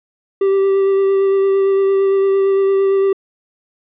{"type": "tone with vibrato", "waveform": "triangle", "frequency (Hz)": 390.4, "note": "G4", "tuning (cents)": -7, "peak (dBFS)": -9, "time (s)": [0.41, 3.13], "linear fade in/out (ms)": 5, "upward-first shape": "sine", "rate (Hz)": 8.8, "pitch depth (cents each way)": 12, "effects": ["resampled to 8000 Hz"]}